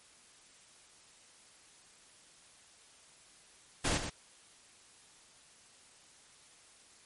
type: noise with echo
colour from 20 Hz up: pink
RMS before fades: -31 dBFS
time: 3.84-3.98 s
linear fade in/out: 10 ms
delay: 120 ms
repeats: 1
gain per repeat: -8 dB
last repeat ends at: 4.1 s
effects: white hiss -60 dBFS RMS until 7.05 s + MP3 48 kbps